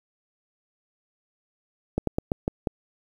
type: slowing click train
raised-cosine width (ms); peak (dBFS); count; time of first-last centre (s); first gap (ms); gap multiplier
2; -10; 6; 1.98-2.672; 93; 1.2
effects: 8-bit